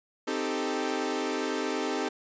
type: chord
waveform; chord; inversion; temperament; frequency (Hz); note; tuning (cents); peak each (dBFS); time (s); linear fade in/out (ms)
sawtooth; A half-diminished seventh; first; equal; 261.6 / 311.1 / 392 / 440; C4 / Eb4 / G4 / A4; 0 / 0 / 0 / 0; -30; 0.27-2.09; 10
effects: resampled to 16000 Hz